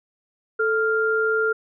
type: tone pair together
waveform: sine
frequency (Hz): 440 / 1396.9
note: A4 / F6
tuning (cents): 0 / 0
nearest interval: octave + minor sixth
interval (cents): 2000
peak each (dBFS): -21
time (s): 0.59-1.53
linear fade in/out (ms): 10
effects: none